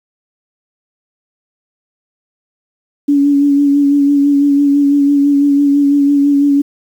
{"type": "tone with vibrato", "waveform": "sine", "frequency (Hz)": 283.9, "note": "C#4", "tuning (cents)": 41, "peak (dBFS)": -7, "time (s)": [3.08, 6.62], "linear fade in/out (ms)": 10, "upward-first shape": "sine", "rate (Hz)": 6, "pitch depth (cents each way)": 24, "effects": ["7-bit"]}